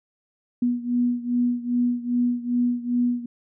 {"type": "beating tone pair", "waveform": "sine", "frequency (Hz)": [242.5, 245], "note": ["B3", "B3"], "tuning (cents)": [-31, -14], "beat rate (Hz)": 2.5, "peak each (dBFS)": [-22, -25], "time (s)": [0.62, 3.26], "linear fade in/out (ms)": 5, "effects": []}